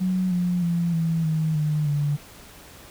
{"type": "tone with pitch steps", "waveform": "sine", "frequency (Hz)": [185, 177.77, 170.83, 164.15, 157.74, 151.57, 145.65], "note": ["F#3", "F3", "F3", "E3", "D#3", "D#3", "D3"], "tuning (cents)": [0, 31, -38, -7, 24, -45, -14], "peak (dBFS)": -20, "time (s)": [0, 2.17], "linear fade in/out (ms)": 20, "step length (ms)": 310, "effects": ["pink hiss -46 dBFS RMS until 2.9 s"]}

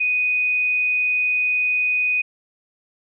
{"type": "tone", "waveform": "sine", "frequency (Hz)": 2489, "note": "D#7", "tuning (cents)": 0, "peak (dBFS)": -17, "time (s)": [0, 2.22], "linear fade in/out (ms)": 10, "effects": []}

